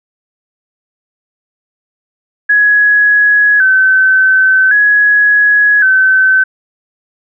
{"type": "tone with vibrato", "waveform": "sine", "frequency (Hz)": 1601, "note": "G6", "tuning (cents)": 36, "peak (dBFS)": -5, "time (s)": [2.49, 6.44], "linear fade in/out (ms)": 10, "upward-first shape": "square", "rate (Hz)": 0.45, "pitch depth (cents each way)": 78, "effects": []}